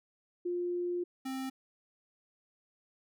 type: tone pair in turn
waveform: sine / square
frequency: 352.6 / 263.8 Hz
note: F4 / C4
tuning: +17 / +14 cents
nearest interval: perfect fourth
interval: 503 cents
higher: first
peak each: -31 / -36 dBFS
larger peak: first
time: 0.45-1.04 / 1.25-1.5 s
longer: first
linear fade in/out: 10 ms
effects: none